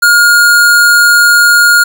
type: tone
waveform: square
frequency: 1425 Hz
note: F6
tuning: 34 cents sharp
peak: -4 dBFS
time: 0.02-1.84 s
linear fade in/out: 10 ms
effects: 7-bit